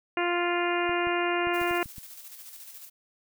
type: harmonic tone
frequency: 349.2 Hz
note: F4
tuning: in tune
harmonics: 1 / 2 / 3 / 4 / 5 / 6 / 7 / 8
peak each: -28 / -31 / -33 / -34 / -35 / -36 / -36 / -37 dBFS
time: 0.17-1.83 s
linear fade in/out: 2 ms
type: clicks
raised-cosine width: 5 ms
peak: -32 dBFS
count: 7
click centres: 0.894 / 1.071 / 1.471 / 1.615 / 1.711 / 1.859 / 1.982 s
type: noise with tremolo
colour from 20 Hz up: blue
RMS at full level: -44 dBFS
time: 1.53-2.9 s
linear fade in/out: 20 ms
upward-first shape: square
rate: 14 Hz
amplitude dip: 40%
effects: none